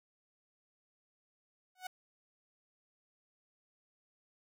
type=tone with exponential growth; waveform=sawtooth; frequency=740 Hz; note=F#5; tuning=in tune; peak=-33 dBFS; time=1.75-1.87 s; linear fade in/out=5 ms; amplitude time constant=25 ms; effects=none